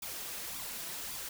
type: noise with flanger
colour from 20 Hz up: white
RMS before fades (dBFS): -41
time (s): 0.02-1.29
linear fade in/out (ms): 5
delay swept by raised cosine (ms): 0.83 to 6.03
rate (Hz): 1.8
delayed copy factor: +0.65
effects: none